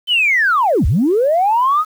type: linear two-way sweep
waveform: sine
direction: down then up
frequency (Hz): 3106 to 51.91 to 1290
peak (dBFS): -10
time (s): 0.07-1.85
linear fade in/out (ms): 50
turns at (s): 0.86
effects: tanh soft clip ceiling -6 dBFS + 7-bit